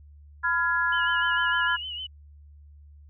sine chord, F diminished, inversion second, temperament just, 1005.8 / 1396.9 / 1676.3 Hz, Cb6 / F6 / Ab6, +31 / 0 / +16 cents, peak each -28 / -26 / -25 dBFS, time 0.43-1.77 s, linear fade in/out 20 ms
sine tone with vibrato, 2960 Hz, F#7, in tune, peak -32 dBFS, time 0.92-2.07 s, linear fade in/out 10 ms, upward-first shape sine, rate 6.6 Hz, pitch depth 64 cents each way
effects added 73 Hz sine -47 dBFS peak until 3.09 s

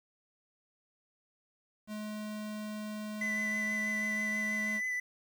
square tone, 212.4 Hz, G#3, 39 cents sharp, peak -38 dBFS, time 1.87-4.81 s, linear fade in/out 50 ms
triangle tone with vibrato, 2000 Hz, B6, 21 cents sharp, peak -30 dBFS, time 3.21-5 s, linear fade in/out 5 ms, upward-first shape sine, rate 6.2 Hz, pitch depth 18 cents each way
effects 10-bit

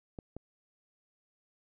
clicks, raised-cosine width 2 ms, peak -28 dBFS, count 2, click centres 0.188 / 0.366 s, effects none

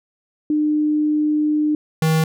sine / square tone pair in turn, 302 / 159.1 Hz, D4 / D#3, +48 / +39 cents, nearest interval major seventh, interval 1109 cents, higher first, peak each -15 dBFS, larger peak neither, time 0.5-1.75 / 2.02-2.24 s, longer first, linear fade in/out 2 ms, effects none

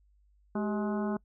harmonic tone with a mistuned harmonic, 210.9 Hz, G#3, 27 cents sharp, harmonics 1 / 2 / 3 / 4 / 5 / 6 / 7, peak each -30 / -36 / -40 / -42 / -44 / -46 / -47 dBFS, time 0.55-1.17 s, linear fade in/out 5 ms, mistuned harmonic 2, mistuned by -120 cents, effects noise-tail reverb RT60 0.1 s tail -25 dB re dry + added 50 Hz sine -62 dBFS peak until 1.24 s

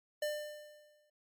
square tone with exponential decay, 598 Hz, D5, 31 cents sharp, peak -32 dBFS, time 0.22-1.1 s, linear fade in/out 5 ms, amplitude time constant 190 ms, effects MP3 96 kbps

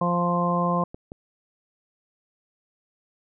harmonic tone, 174.61 Hz, F3, in tune, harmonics 1 / 2 / 3 / 4 / 5 / 6, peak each -24 / -34 / -28 / -30 / -34 / -25 dBFS, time 0.01-0.84 s, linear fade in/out 5 ms
clicks, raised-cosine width 2 ms, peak -24 dBFS, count 2, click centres 0.945 / 1.119 s
effects none

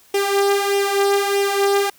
sawtooth tone with flanger, 399.3 Hz, G4, 32 cents sharp, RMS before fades -18 dBFS, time 0.14-1.9 s, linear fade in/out 5 ms, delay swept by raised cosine 0.34 to 2.74 ms, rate 1.6 Hz, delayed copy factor +0.6, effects white hiss -52 dBFS RMS until 1.98 s

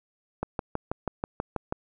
click train, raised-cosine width 1 ms, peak -14 dBFS, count 9, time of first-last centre 0.43-1.724 s, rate 6.18 Hz, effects none

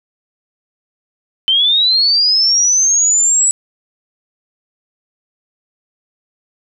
sine linear sweep, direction up, 3056 to 7880 Hz, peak -9 dBFS, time 1.48-3.51 s, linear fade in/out 0 ms, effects none

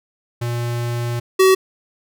square tone pair in turn, 119.3 / 378.8 Hz, A#2 / F#4, +41 / +41 cents, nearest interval octave + minor sixth, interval 2000 cents, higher second, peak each -21 / -10 dBFS, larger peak second, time 0.41-1.2 / 1.39-1.55 s, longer first, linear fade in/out 10 ms, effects none

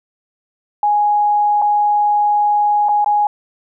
sine tone with dropouts, 830.6 Hz, G#5, in tune, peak -11 dBFS, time 0.83-3.27 s, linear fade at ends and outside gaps 2 ms, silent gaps 1.617-1.621 / 2.886-2.891 / 3.045-3.06 s, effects none

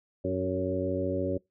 harmonic tone with a mistuned harmonic, 93.2 Hz, F#2, 13 cents sharp, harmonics 1 / 2 / 3 / 4 / 5 / 6, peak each -35 / -37 / -33 / -33 / -36 / -32 dBFS, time 0.24-1.38 s, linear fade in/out 10 ms, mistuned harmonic 5, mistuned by -27 cents, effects noise-tail reverb RT60 0.2 s tail -24 dB re dry

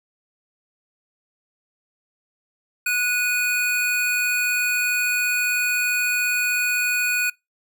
square tone pair together, 1466.8 / 2479 Hz, F#6 / D#7, -15 / -7 cents, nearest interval major sixth, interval 908 cents, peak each -25 / -22 dBFS, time 2.86-7.3 s, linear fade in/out 5 ms, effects noise-tail reverb RT60 0.2 s tail -24 dB re dry

